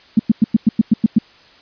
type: tone bursts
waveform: sine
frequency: 220 Hz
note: A3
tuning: in tune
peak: -6 dBFS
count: 9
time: 0.17-1.186 s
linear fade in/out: 5 ms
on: 24 ms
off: 100 ms
effects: white hiss -47 dBFS RMS until 1.61 s + resampled to 11025 Hz